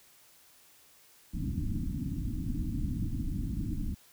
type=low-pass noise; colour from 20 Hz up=pink; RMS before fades=-33 dBFS; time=1.33-3.95 s; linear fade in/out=20 ms; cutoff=310 Hz; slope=96 dB/octave; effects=white hiss -60 dBFS RMS until 4.12 s

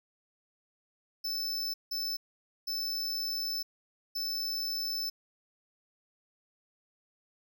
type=tone bursts at uneven times; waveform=square; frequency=5274 Hz; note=E8; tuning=in tune; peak=-32 dBFS; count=4; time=1.24-1.74 / 1.91-2.17 / 2.67-3.63 / 4.15-5.1 s; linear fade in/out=10 ms; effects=none

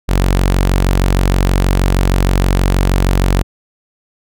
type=tone; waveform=sawtooth; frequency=46.35 Hz; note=F#1; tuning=4 cents sharp; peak=-6 dBFS; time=0.08-3.43 s; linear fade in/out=20 ms; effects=none

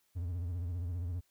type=tone with vibrato; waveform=triangle; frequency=87.31 Hz; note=F2; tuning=in tune; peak=-32 dBFS; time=0.15-1.21 s; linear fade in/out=20 ms; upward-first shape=sine; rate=15 Hz; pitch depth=100 cents each way; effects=white hiss -74 dBFS RMS until 1.3 s

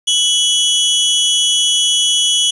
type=tone pair together; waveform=sawtooth; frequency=2974 / 3338 Hz; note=F#7 / G#7; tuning=+8 / +8 cents; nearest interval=major second; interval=200 cents; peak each=-11 dBFS; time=0.07-2.51 s; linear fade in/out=10 ms; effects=resampled to 24000 Hz + 7-bit

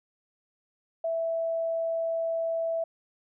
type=tone; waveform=sine; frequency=659.3 Hz; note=E5; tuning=in tune; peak=-26 dBFS; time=1.04-2.84 s; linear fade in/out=5 ms; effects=none

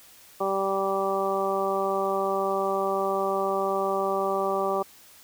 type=harmonic tone; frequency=194.4 Hz; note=G3; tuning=14 cents flat; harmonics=1 / 2 / 3 / 4 / 5 / 6; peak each=-37 / -28 / -29 / -30 / -35 / -30 dBFS; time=0.4-4.83 s; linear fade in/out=10 ms; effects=white hiss -52 dBFS RMS until 5.23 s

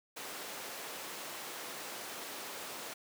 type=high-pass noise; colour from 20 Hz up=pink; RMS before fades=-44 dBFS; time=0.16-2.94 s; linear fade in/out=10 ms; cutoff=390 Hz; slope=12 dB/octave; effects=none

